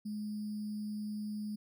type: tone with sample-and-hold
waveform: sine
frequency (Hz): 210.6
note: G#3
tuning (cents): +24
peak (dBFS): -36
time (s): 0.05-1.56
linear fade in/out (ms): 10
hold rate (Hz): 4900
effects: none